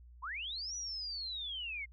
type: linear two-way sweep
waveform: sine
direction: up then down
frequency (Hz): 906 to 5920 to 2090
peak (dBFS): -38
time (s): 0.22-1.86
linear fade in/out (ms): 20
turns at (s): 0.75
effects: added 60 Hz sine -53 dBFS peak until 1.92 s